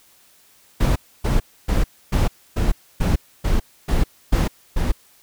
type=noise bursts; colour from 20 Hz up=brown; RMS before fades=-17 dBFS; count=10; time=0.8-4.92 s; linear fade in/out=10 ms; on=160 ms; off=280 ms; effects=white hiss -54 dBFS RMS until 5.22 s

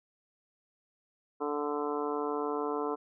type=harmonic tone; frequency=146.83 Hz; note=D3; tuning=in tune; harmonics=2 / 3 / 4 / 5 / 6 / 7 / 8 / 9; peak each=-37 / -33 / -45 / -40 / -43 / -38 / -46 / -42 dBFS; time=1.4-2.96 s; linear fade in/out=20 ms; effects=none

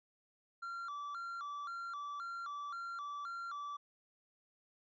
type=tone with vibrato; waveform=triangle; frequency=1263 Hz; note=D#6; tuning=26 cents sharp; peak=-39 dBFS; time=0.62-3.77 s; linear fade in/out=10 ms; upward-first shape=square; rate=1.9 Hz; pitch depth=150 cents each way; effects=resampled to 16000 Hz

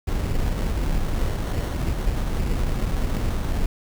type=noise with sample-and-hold; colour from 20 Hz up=brown; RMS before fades=-23 dBFS; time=0.07-3.66 s; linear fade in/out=5 ms; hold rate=2450 Hz; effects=none

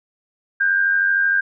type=tone pair together; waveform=sine; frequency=1506 / 1599 Hz; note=F#6 / G6; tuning=+30 / +34 cents; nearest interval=minor second; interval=104 cents; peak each=-24 / -15 dBFS; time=0.6-1.41 s; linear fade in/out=10 ms; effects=none

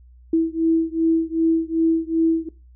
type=beating tone pair; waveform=sine; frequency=325.4 / 328 Hz; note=E4 / E4; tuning=-22 / -9 cents; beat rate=2.6 Hz; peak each=-19 / -20 dBFS; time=0.33-2.49 s; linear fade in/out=5 ms; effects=noise-tail reverb RT60 0.3 s tail -20 dB re dry + added 61 Hz sine -45 dBFS peak until 2.75 s

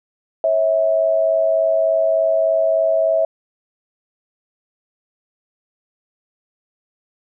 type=tone pair together; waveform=sine; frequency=546.6 / 650 Hz; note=C#5 / E5; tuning=-24 / -24 cents; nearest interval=minor third; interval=300 cents; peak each=-21 / -14 dBFS; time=0.44-3.25 s; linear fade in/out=2 ms; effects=none

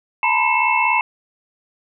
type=tone cluster; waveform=sine; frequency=872 / 949 / 1013 / 2173 / 2656 Hz; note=A5 / A#5 / B5 / C#7 / E7; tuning=-16 / +31 / +44 / -35 / +12 cents; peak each=-22 / -20 / -21 / -21 / -20 dBFS; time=0.23-1.01 s; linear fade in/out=2 ms; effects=none

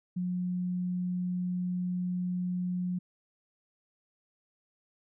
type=tone; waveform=sine; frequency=180 Hz; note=F#3; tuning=47 cents flat; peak=-29 dBFS; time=0.16-2.99 s; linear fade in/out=10 ms; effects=none

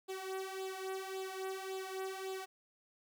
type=tone with flanger; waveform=sawtooth; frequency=380.9 Hz; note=G4; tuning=50 cents flat; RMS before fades=-42 dBFS; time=0.08-2.46 s; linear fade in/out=20 ms; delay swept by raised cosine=0.25 to 2.55 ms; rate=1.8 Hz; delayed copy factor=+0.7; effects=12-bit

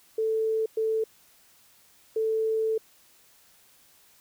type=tone bursts at uneven times; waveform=sine; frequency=441.8 Hz; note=A4; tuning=7 cents sharp; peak=-23 dBFS; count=3; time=0.18-0.66 / 0.77-1.04 / 2.16-2.78 s; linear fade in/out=5 ms; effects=white hiss -59 dBFS RMS until 4.2 s

